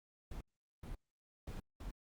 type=noise bursts at uneven times; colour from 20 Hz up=brown; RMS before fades=-45 dBFS; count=4; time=0.31-0.41 / 0.83-0.95 / 1.47-1.6 / 1.8-1.91 s; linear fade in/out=5 ms; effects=Opus 48 kbps